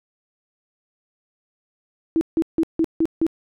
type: tone bursts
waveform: sine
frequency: 325.5 Hz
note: E4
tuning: 22 cents flat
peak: -15 dBFS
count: 6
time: 2.16-3.266 s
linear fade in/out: 0 ms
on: 51 ms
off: 160 ms
effects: none